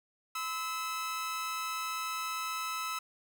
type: tone pair together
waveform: sawtooth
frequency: 1019 / 1302.5 Hz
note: C6 / E6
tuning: -46 / -21 cents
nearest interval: major third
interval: 425 cents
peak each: -38 / -31 dBFS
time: 0.35-2.99 s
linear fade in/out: 5 ms
effects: none

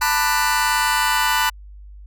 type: chord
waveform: sawtooth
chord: B minor seventh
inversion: third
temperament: just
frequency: 889 / 987.8 / 1185.3 / 1481.6 Hz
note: A5 / B5 / D6 / F#6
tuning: +18 / 0 / +16 / +2 cents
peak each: -18 / -17 / -22 / -18 dBFS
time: 0.01-1.5 s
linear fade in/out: 10 ms
effects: added 50 Hz sine -37 dBFS peak until 2.06 s

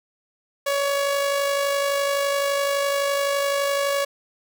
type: tone with amplitude modulation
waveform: sawtooth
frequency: 562 Hz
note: C#5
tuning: 24 cents sharp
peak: -15 dBFS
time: 0.66-4.05 s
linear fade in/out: 10 ms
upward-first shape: sine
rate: 51.8 Hz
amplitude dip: 35%
effects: none

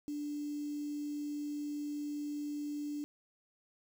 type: tone with quantisation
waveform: sine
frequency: 293.7 Hz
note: D4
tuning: in tune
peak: -36 dBFS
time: 0.08-3.04 s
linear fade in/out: 0 ms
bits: 9
effects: none

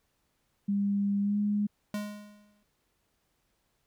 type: tone with pitch glide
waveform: sine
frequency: 200.9 to 206.5 Hz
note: G3 to G#3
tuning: +43 to -10 cents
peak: -25 dBFS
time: 0.68-1.67 s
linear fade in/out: 10 ms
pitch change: +47 cents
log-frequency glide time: 1.21-1.38 s
type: tone with exponential decay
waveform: square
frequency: 207.7 Hz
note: G#3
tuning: in tune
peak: -30 dBFS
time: 1.94-2.63 s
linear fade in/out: 2 ms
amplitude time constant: 150 ms
effects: pink hiss -75 dBFS RMS until 3.86 s

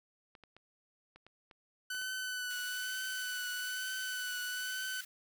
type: clicks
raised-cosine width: 0.3 ms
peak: -39 dBFS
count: 8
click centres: 0.352 / 0.437 / 0.566 / 1.16 / 1.266 / 1.512 / 1.949 / 2.016 s
type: tone with vibrato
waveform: sawtooth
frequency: 1500 Hz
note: F#6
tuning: 23 cents sharp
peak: -33 dBFS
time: 1.9-5.01 s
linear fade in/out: 5 ms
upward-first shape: triangle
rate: 1.1 Hz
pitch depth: 27 cents each way
type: high-pass noise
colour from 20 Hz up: white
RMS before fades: -49 dBFS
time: 2.5-5.05 s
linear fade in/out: 5 ms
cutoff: 1300 Hz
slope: 96 dB/octave
effects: none

